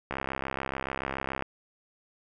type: click train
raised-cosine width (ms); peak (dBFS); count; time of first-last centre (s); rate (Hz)
0.5; -16; 89; 0.11-1.423; 67
effects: none